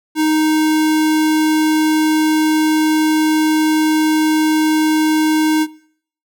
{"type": "tone", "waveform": "square", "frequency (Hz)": 311.1, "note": "D#4", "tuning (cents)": 0, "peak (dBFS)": -13, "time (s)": [0.15, 5.67], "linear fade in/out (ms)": 50, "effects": ["noise-tail reverb RT60 0.6 s tail -20 dB re dry"]}